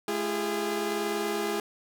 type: tone cluster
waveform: sawtooth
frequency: 214.7 / 339.6 / 408.6 Hz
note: A3 / F4 / G#4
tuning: -42 / -48 / -28 cents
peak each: -32 / -29 / -26 dBFS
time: 0.08-1.6 s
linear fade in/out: 2 ms
effects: none